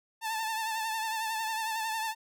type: tone with vibrato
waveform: sawtooth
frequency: 886 Hz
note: A5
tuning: 12 cents sharp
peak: -27 dBFS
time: 0.21-2.15 s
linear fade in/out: 50 ms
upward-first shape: triangle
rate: 11 Hz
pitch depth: 52 cents each way
effects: none